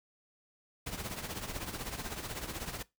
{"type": "noise with tremolo", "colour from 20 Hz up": "pink", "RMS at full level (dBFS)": -37, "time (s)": [0.86, 2.83], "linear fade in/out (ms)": 10, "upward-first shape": "triangle", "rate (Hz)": 16, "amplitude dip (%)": 75, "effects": ["noise-tail reverb RT60 0.2 s tail -20 dB re dry"]}